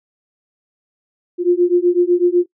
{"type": "beating tone pair", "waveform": "sine", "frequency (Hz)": [349.2, 357.2], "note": ["F4", "F4"], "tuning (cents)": [0, 39], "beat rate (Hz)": 8, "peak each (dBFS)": -14, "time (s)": [1.38, 2.46], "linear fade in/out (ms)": 50, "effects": ["noise-tail reverb RT60 0.1 s tail -23 dB re dry"]}